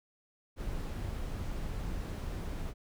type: noise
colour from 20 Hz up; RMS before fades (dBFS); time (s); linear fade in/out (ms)
brown; -37; 0.56-2.74; 50
effects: none